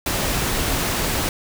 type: noise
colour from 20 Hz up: pink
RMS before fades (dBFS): -22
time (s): 0.06-1.29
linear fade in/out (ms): 2
effects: none